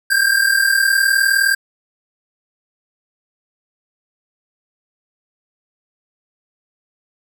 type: tone pair together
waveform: square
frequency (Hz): 1572 / 1611.5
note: G6 / G6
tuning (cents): +4 / +47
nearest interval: unison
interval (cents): 43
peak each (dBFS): -16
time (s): 0.1-1.55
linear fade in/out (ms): 10
effects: none